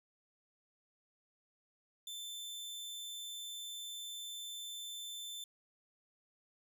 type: tone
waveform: sawtooth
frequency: 3540 Hz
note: A7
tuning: 10 cents sharp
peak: -40 dBFS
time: 2.07-5.44 s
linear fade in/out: 2 ms
effects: none